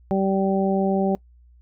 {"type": "harmonic tone", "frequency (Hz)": 193.6, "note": "G3", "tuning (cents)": -21, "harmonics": [1, 2, 3, 4], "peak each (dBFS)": [-21, -24, -26, -27], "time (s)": [0.11, 1.15], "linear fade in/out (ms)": 0, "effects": ["noise-tail reverb RT60 0.1 s tail -23 dB re dry", "added 60 Hz sine -49 dBFS peak until 1.61 s"]}